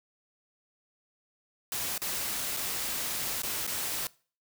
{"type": "noise with dropouts", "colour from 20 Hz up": "white", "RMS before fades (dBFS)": -33, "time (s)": [1.72, 4.07], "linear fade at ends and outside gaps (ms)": 1, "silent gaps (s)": [[1.979, 2.018], [2.566, 2.57], [3.42, 3.433], [3.667, 3.675]], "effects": ["noise-tail reverb RT60 0.4 s tail -22 dB re dry"]}